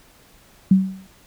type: tone with exponential decay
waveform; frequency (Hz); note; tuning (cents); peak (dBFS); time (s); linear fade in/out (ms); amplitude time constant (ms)
sine; 190.2; F#3; +48; -7; 0.71-1.07; 5; 78
effects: pink hiss -52 dBFS RMS until 1.26 s